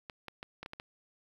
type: clicks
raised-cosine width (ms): 0.3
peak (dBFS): -26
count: 7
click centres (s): 0.098 / 0.283 / 0.429 / 0.63 / 0.661 / 0.734 / 0.799
effects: 9-bit